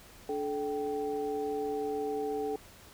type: tone cluster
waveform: sine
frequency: 291.4 / 433.1 / 776 Hz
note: D4 / A4 / G5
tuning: -13 / -27 / -18 cents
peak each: -39 / -32 / -38 dBFS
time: 0.29-2.56 s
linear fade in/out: 2 ms
effects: pink hiss -54 dBFS RMS until 2.93 s